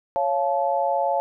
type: chord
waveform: sine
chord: Db augmented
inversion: none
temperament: just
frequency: 554.4 / 693 / 866.2 Hz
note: Db5 / F5 / A5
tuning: 0 / -14 / -27 cents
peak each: -24 dBFS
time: 0.16-1.2 s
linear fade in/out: 0 ms
effects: none